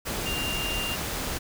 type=tone in noise; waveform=sine; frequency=2794 Hz; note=F7; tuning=in tune; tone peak=-30 dBFS; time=0.25-0.96 s; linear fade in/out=20 ms; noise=pink; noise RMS=-31 dBFS; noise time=0.05-1.39 s; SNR=-2 dB; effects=none